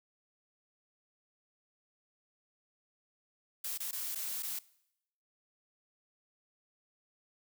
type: noise with dropouts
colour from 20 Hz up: blue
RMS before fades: -38 dBFS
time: 3.64-4.59 s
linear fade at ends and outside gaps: 5 ms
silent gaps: 3.777-3.801 / 3.912-3.928 / 4.149-4.156 / 4.425-4.43 s
effects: noise-tail reverb RT60 0.8 s tail -21 dB re dry